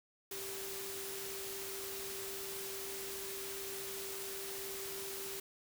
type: tone in noise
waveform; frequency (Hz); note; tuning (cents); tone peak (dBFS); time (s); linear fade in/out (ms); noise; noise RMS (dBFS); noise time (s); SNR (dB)
sine; 390.8; G4; -5; -46; 0.31-5.4; 5; white; -44; 0.31-5.4; -5
effects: none